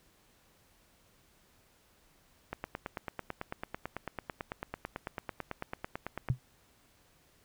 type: click train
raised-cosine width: 0.5 ms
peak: -21 dBFS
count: 35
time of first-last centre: 2.53-6.287 s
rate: 9.05 Hz
type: tone with exponential decay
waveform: sine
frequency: 126.5 Hz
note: B2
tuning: 42 cents sharp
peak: -21 dBFS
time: 6.3-6.39 s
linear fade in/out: 0 ms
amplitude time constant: 18 ms
effects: pink hiss -66 dBFS RMS until 7.44 s